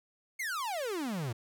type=exponential sweep; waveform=45% pulse; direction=down; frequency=2229 to 108.8 Hz; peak=-33 dBFS; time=0.39-1.33 s; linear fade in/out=10 ms; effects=none